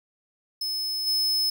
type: tone with level steps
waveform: 45% pulse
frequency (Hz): 5200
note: E8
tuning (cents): -24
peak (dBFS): -27 / -22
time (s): 0.61-1.5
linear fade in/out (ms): 5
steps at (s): 1.06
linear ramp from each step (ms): 20
effects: none